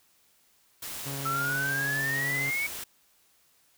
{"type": "noise", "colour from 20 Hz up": "white", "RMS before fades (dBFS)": -38, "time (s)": [0.82, 2.84], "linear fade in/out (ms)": 5}
{"type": "tone", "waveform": "sawtooth", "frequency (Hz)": 138.59, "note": "C#3", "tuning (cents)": 0, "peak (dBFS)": -31, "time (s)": [1.05, 2.51], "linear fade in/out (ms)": 20}
{"type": "exponential sweep", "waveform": "sine", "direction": "up", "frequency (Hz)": [1318.5, 2262], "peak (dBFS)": -27, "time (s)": [1.25, 2.67], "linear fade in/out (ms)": 10}
{"effects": ["white hiss -65 dBFS RMS until 3.77 s"]}